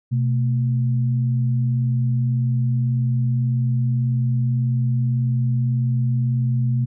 sine tone pair together, 125.66 / 223.9 Hz, B2 / A3, +30 / +30 cents, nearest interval minor seventh, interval 1000 cents, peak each -17 / -28 dBFS, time 0.11-6.86 s, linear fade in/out 20 ms, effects none

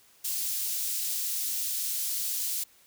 white high-pass noise, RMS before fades -31 dBFS, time 0.24-2.64 s, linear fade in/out 10 ms, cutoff 4600 Hz, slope 12 dB/octave, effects white hiss -60 dBFS RMS until 2.86 s

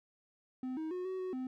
triangle tone with pitch steps, 256.6 / 316.3 / 363.3 / 375 / 370.5 / 257.1 Hz, C4 / D#4 / F#4 / F#4 / F#4 / C4, -34 / +29 / -32 / +23 / +2 / -30 cents, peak -34 dBFS, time 0.63-1.47 s, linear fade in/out 2 ms, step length 140 ms, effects none

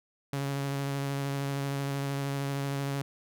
sawtooth tone with vibrato, 139.2 Hz, C#3, 8 cents sharp, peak -26 dBFS, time 0.33-3.02 s, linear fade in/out 2 ms, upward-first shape sine, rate 13 Hz, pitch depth 15 cents each way, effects none

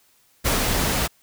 pink noise with ADSR envelope, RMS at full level -20 dBFS, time 0.44-1.08 s, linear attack 24 ms, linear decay 140 ms, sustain -2 dB, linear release 21 ms, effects white hiss -60 dBFS RMS until 1.22 s

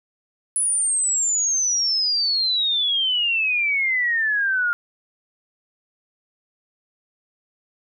sine exponential sweep, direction down, 10110 to 1403 Hz, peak -18 dBFS, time 0.56-4.73 s, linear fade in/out 0 ms, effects none

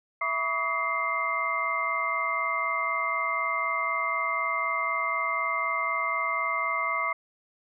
sine tone cluster, 662 / 985 / 1133 / 1257 / 2092 Hz, E5 / B5 / C#6 / D#6 / C7, +7 / -5 / +37 / +17 / -1 cents, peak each -36 / -37 / -29 / -34 / -29 dBFS, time 0.21-7.13 s, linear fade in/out 5 ms, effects none

